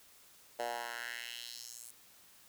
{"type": "tone with high-pass filter sweep", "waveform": "10% pulse", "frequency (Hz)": 118.8, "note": "A#2", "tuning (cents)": 33, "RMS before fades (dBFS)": -43, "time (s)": [0.59, 1.91], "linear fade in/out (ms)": 5, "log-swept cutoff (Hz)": [600, 9500], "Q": 2.4, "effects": ["white hiss -61 dBFS RMS until 2.48 s"]}